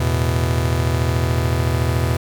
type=chord; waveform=45% pulse; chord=E suspended fourth; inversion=none; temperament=just; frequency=82.41 / 109.88 / 123.61 Hz; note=E2 / A2 / B2; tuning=0 / -2 / +2 cents; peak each=-20 / -24 / -20 dBFS; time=0-2.17 s; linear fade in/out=5 ms; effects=9-bit